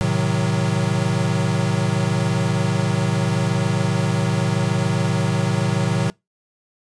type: chord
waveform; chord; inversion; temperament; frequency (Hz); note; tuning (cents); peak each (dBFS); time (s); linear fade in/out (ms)
square; A diminished seventh; none; equal with one note detuned; 110 / 130.81 / 157.37 / 185; A2 / C3 / Eb3 / Gb3; 0 / 0 / +20 / 0; -24; 0.01-6.1; 0
effects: noise-tail reverb RT60 0.2 s tail -25 dB re dry + resampled to 22050 Hz